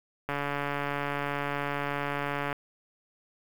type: click train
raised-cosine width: 0.5 ms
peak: -16 dBFS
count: 321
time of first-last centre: 0.29-2.528 s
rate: 143 Hz
effects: 7-bit